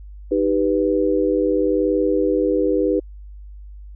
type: chord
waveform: sine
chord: Eb augmented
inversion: none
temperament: equal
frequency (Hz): 311.1 / 392 / 493.9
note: Eb4 / G4 / B4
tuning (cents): 0 / 0 / 0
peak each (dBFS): -20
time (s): 0.31-3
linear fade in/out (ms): 10
effects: added 50 Hz sine -35 dBFS peak until 3.95 s